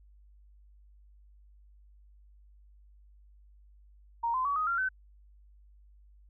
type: tone with pitch steps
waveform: sine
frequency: 932.3 / 1028.5 / 1134.6 / 1251.7 / 1380.8 / 1523.3 Hz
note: A#5 / C6 / C#6 / D#6 / F6 / F#6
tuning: 0 / -30 / +40 / +10 / -20 / +50 cents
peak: -27 dBFS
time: 4.23-4.89 s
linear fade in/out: 10 ms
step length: 110 ms
effects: added 50 Hz sine -55 dBFS peak until 6.29 s